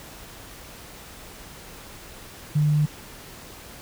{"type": "tone", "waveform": "sine", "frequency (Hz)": 150, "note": "D3", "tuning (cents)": 37, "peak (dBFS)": -17, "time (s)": [2.55, 2.86], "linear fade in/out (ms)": 10, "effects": ["pink hiss -43 dBFS RMS until 3.81 s"]}